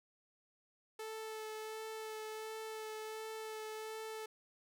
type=tone with vibrato; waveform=sawtooth; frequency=437.1 Hz; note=A4; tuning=11 cents flat; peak=-39 dBFS; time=0.99-4.26 s; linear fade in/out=5 ms; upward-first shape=sine; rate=1.4 Hz; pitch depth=13 cents each way; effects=none